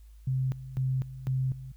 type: tone with tremolo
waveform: sine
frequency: 130.81 Hz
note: C3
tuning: in tune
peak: -25 dBFS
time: 0.27-1.72 s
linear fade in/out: 5 ms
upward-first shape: square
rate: 2 Hz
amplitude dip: 80%
effects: added 53 Hz sine -48 dBFS peak until 1.76 s + white hiss -69 dBFS RMS until 1.76 s